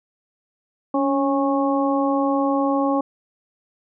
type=harmonic tone with a mistuned harmonic; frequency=274.2 Hz; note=C#4; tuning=19 cents flat; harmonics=1 / 2 / 3 / 4; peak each=-20 / -23 / -25 / -26 dBFS; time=0.94-3.01 s; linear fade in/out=5 ms; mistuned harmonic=1; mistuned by=+39 cents; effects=none